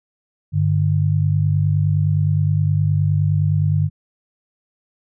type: tone pair together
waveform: sine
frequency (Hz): 99.65 / 149.3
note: G2 / D3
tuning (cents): +29 / +29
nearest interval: perfect fifth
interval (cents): 700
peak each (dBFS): -17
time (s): 0.52-3.9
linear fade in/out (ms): 50
effects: none